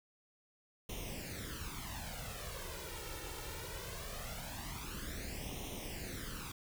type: noise with flanger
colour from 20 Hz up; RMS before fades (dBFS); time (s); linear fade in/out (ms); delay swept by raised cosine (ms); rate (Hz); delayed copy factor
pink; -44; 0.89-6.52; 5; 0.32 to 2.22; 0.21; +0.75
effects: none